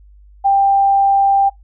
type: tone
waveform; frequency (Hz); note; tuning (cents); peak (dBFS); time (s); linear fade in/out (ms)
sine; 790; G5; +13; -9; 0.44-1.5; 20
effects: noise-tail reverb RT60 0.2 s tail -25 dB re dry + added 50 Hz sine -41 dBFS peak until 1.63 s